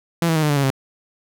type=tone with pitch steps; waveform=sawtooth; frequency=168.6 / 162.29 / 156.22 / 150.38 / 144.75 / 139.34 / 134.13 Hz; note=E3 / E3 / D#3 / D3 / D3 / C#3 / C3; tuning=+39 / -27 / +7 / +41 / -25 / +9 / +43 cents; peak=-12 dBFS; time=0.22-0.703 s; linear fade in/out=2 ms; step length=69 ms; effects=none